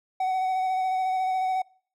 triangle tone with vibrato, 750 Hz, F#5, 23 cents sharp, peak -21 dBFS, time 0.2-1.62 s, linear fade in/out 5 ms, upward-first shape square, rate 14 Hz, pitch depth 15 cents each way, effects noise-tail reverb RT60 0.5 s tail -26 dB re dry

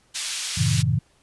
pink band-pass noise, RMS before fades -29 dBFS, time 0.14-0.83 s, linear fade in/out 20 ms, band 3100 to 10000 Hz, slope 12 dB/octave
sine chord, F# diminished seventh, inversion none, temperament just, 92.5 / 111 / 133.2 / 159.84 Hz, F#2 / A2 / C3 / Eb3, 0 / +16 / +31 / +47 cents, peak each -26 / -23 / -23 / -24 dBFS, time 0.57-0.99 s, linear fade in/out 10 ms
effects pink hiss -61 dBFS RMS until 1.22 s + resampled to 24000 Hz

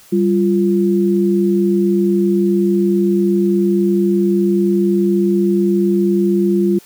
sine tone pair together, 196 / 347.7 Hz, G3 / F4, 0 / -8 cents, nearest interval minor seventh, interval 992 cents, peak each -14 dBFS, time 0.12-6.79 s, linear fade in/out 10 ms, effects white hiss -45 dBFS RMS until 6.85 s

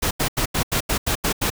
pink noise bursts, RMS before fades -21 dBFS, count 9, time 0.02-1.502 s, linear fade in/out 10 ms, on 90 ms, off 84 ms, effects none

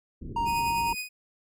pink low-pass noise, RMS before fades -38 dBFS, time 0.21-0.95 s, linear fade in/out 10 ms, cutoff 410 Hz, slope 48 dB/octave
triangle tone, 932.3 Hz, A#5, in tune, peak -23 dBFS, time 0.36-0.93 s, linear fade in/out 5 ms
sawtooth tone with tremolo, 2489 Hz, D#7, in tune, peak -27 dBFS, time 0.45-1.09 s, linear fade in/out 50 ms, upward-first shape sine, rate 9.7 Hz, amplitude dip 45%
effects none

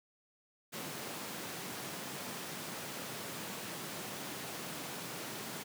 pink high-pass noise, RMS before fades -43 dBFS, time 0.72-5.64 s, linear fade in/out 20 ms, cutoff 140 Hz, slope 24 dB/octave, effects none

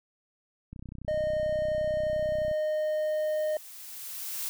click train, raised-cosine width 5 ms, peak -29 dBFS, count 57, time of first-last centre 0.73-2.513 s, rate 31.4 Hz
triangle tone, 615 Hz, D#5, 20 cents flat, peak -24 dBFS, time 1.08-3.57 s, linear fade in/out 2 ms
blue noise with exponential growth, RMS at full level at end -33 dBFS, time 2.05-4.49 s, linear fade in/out 0 ms, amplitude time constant 530 ms
effects none

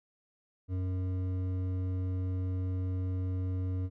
triangle tone with hard clipping, 92.5 Hz, F#2, in tune, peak -32 dBFS, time 0.68-3.9 s, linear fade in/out 50 ms, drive 13 dB, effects none

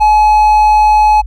triangle tone, 850 Hz, G#5, 40 cents sharp, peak -3 dBFS, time 0-1.22 s, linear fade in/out 20 ms, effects added 50 Hz sine -20 dBFS peak until 1.26 s

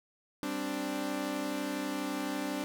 sawtooth chord, G suspended fourth, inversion none, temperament equal, 196 / 261.6 / 293.7 Hz, G3 / C4 / D4, 0 / 0 / 0 cents, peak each -37 / -34 / -31 dBFS, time 0.43-2.64 s, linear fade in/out 0 ms, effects none

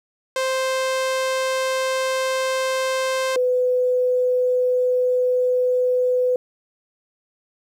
sawtooth / sine tone pair in turn, 523.3 / 501.1 Hz, C5 / B4, 0 / +25 cents, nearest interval minor second, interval 75 cents, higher first, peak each -16 dBFS, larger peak neither, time 0.36-3.36 / 3.36-6.36 s, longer neither, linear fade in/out 2 ms, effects low-pass 10000 Hz 12 dB/octave + 9-bit

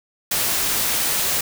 white noise, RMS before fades -21 dBFS, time 0.31-1.41 s, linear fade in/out 5 ms, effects none

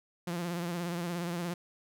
sawtooth tone with vibrato, 173 Hz, F3, 16 cents flat, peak -29 dBFS, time 0.27-1.54 s, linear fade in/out 5 ms, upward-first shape triangle, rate 17 Hz, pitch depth 67 cents each way, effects none

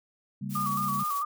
sine chord, G diminished, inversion second, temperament equal with one note detuned, 138.59 / 198.5 / 233.1 Hz, Db3 / G3 / Bb3, 0 / +22 / 0 cents, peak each -36 / -34 / -40 dBFS, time 0.41-1.04 s, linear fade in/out 10 ms
blue noise with tremolo, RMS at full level -38 dBFS, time 0.49-1.24 s, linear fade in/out 50 ms, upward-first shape sine, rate 18 Hz, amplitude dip 35%
sine tone with vibrato, 1174.7 Hz, D6, in tune, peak -27 dBFS, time 0.55-1.25 s, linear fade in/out 5 ms, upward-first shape square, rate 4.5 Hz, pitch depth 57 cents each way
effects none

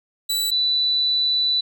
sawtooth / sine tone pair in turn, 3951 / 3974 Hz, B7 / B7, 0 / +10 cents, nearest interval unison, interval 10 cents, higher second, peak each -17 dBFS, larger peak neither, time 0.29-0.51 / 0.51-1.61 s, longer second, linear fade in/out 10 ms, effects none

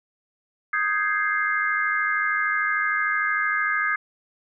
sine chord, Ab major seventh, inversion second, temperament equal, 1244.5 / 1568 / 1661.2 / 2093 Hz, Eb6 / G6 / Ab6 / C7, 0 / 0 / 0 / 0 cents, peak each -26 / -28 / -25 / -27 dBFS, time 0.73-3.96 s, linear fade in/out 5 ms, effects none

